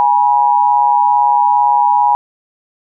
sine tone pair together, 830 / 967.7 Hz, G#5 / B5, -1 / -36 cents, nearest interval minor third, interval 265 cents, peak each -11 dBFS, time 0-2.15 s, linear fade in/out 0 ms, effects none

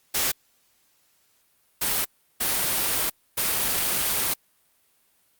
white noise bursts at uneven times, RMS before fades -24 dBFS, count 4, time 0.14-0.32 / 1.81-2.05 / 2.4-3.1 / 3.37-4.34 s, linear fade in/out 10 ms, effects white hiss -65 dBFS RMS until 5.39 s + Opus 48 kbps

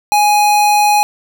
square tone, 832 Hz, G#5, 3 cents sharp, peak -9 dBFS, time 0.12-1.03 s, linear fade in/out 0 ms, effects none

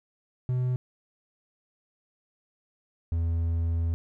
triangle tone pair in turn, 126 / 83.32 Hz, B2 / E2, +35 / +19 cents, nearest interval perfect fifth, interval 716 cents, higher first, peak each -22 dBFS, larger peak neither, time 0.49-0.76 / 3.12-3.94 s, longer second, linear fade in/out 0 ms, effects none

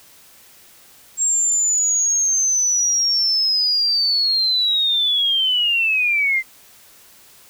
sine linear sweep, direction down, 7540 to 2056 Hz, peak -15 dBFS, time 1.17-6.43 s, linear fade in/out 50 ms, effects white hiss -48 dBFS RMS until 7.49 s

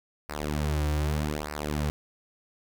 sawtooth tone with flanger, 74.9 Hz, D2, 35 cents sharp, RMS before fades -29 dBFS, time 0.29-1.9 s, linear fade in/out 0 ms, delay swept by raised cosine 0.29 to 4.79 ms, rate 0.82 Hz, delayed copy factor -0.85, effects none

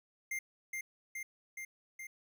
square tone with echo, 2100 Hz, C7, 6 cents sharp, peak -36 dBFS, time 0.31-0.39 s, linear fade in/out 5 ms, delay 420 ms, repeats 4, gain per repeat -2 dB, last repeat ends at 2.07 s, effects none

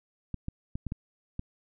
clicks, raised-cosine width 5 ms, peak -21 dBFS, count 6, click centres 0.343 / 0.484 / 0.755 / 0.867 / 0.921 / 1.394 s, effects none

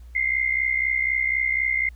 sine tone pair together, 2065 / 2129 Hz, C7 / C7, -23 / +30 cents, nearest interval minor second, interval 53 cents, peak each -23 dBFS, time 0.15-1.89 s, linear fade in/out 5 ms, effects added 60 Hz sine -40 dBFS peak until 1.95 s + pink hiss -62 dBFS RMS until 1.95 s

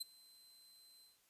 sawtooth tone with ADSR envelope, 4083 Hz, C8, 43 cents flat, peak -35 dBFS, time 0-1.19 s, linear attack 14 ms, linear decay 17 ms, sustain -24 dB, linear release 160 ms, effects white hiss -74 dBFS RMS until 1.29 s + resampled to 32000 Hz

